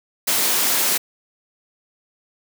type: high-pass noise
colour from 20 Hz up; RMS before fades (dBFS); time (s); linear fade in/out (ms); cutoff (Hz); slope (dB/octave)
white; -19; 0.27-0.98; 10; 190; 24
effects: none